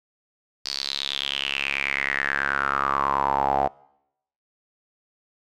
sawtooth tone with band-pass filter sweep, 69.3 Hz, C#2, in tune, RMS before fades -25 dBFS, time 0.65-3.68 s, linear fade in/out 10 ms, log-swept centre 4800 to 730 Hz, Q 7.2, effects noise-tail reverb RT60 0.8 s tail -24 dB re dry

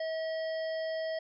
harmonic tone, 642 Hz, E5, 46 cents flat, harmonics 1 / 3 / 5 / 7 / 8, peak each -32 / -43 / -50 / -53 / -50 dBFS, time 0-1.19 s, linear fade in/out 5 ms, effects none

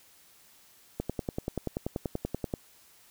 click train, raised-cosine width 2 ms, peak -17 dBFS, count 17, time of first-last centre 1-2.538 s, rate 10.4 Hz, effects white hiss -59 dBFS RMS until 3.1 s

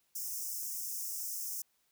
white high-pass noise, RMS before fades -39 dBFS, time 0.15-1.62 s, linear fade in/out 5 ms, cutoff 5200 Hz, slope 96 dB/octave, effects white hiss -75 dBFS RMS until 1.91 s

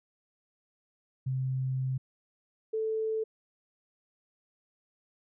sine tone pair in turn, 130.81 / 440 Hz, C3 / A4, 0 / 0 cents, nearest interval octave + major sixth, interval 2100 cents, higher second, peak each -28 dBFS, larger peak neither, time 1.26-1.98 / 2.73-3.24 s, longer first, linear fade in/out 10 ms, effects none

